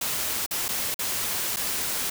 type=noise with dropouts; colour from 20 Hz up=white; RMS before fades=-28 dBFS; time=0.01-2.1 s; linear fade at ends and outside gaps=5 ms; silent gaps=0.463-0.509 / 0.683-0.688 / 0.944-0.99 / 1.562-1.568 s; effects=none